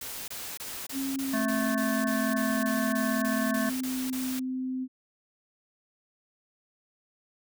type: noise bursts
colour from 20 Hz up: white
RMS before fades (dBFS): -38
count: 15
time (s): 0.01-4.396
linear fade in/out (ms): 5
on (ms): 270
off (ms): 24
type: tone with pitch glide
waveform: sine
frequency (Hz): 270 to 258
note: C#4 to C4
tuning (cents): -45 to -24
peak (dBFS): -29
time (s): 0.92-4.88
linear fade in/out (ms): 50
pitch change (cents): -79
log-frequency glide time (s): 1.15-2.79
type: harmonic tone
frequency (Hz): 219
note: A3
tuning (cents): -8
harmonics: 1 / 3 / 5 / 7 / 8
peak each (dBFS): -29 / -33 / -36 / -38 / -36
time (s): 1.33-3.7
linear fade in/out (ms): 10
effects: none